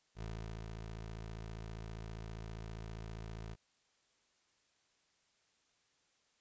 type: tone with ADSR envelope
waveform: 20% pulse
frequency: 55 Hz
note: A1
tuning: in tune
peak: -36 dBFS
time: 0.15-3.56 s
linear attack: 65 ms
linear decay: 430 ms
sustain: -3 dB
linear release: 33 ms
effects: white hiss -75 dBFS RMS until 6.4 s + resampled to 16000 Hz